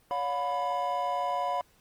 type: tone cluster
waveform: triangle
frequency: 566 / 717 / 993 Hz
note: C#5 / F5 / B5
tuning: +36 / +45 / +9 cents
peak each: -33 / -29 / -29 dBFS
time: 0.11-1.61 s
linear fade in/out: 0 ms
effects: pink hiss -64 dBFS RMS until 1.8 s + Opus 24 kbps